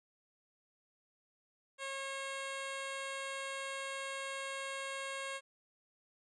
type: tone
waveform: 10% pulse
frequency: 543 Hz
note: C#5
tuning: 36 cents flat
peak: -31 dBFS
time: 1.78-5.41 s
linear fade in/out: 50 ms
effects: resampled to 24000 Hz